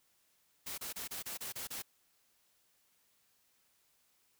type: noise bursts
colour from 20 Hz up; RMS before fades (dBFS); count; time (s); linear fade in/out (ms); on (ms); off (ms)
white; -42; 8; 0.66-1.823; 10; 120; 29
effects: white hiss -73 dBFS RMS until 4.39 s